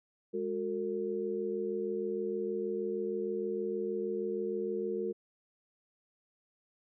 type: tone cluster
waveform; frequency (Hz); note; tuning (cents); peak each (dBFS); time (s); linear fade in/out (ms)
sine; 205.6 / 366.2 / 452.6; G#3 / F#4 / A4; -17 / -18 / +49; -40 / -35 / -35; 0.33-5.13; 20
effects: none